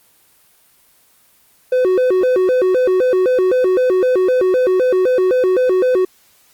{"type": "tone with vibrato", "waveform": "triangle", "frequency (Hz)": 433.5, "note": "A4", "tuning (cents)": -26, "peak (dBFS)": -9, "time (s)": [1.72, 6.05], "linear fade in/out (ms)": 5, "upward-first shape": "square", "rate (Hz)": 3.9, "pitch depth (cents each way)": 270, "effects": ["white hiss -53 dBFS RMS until 6.53 s", "Opus 24 kbps"]}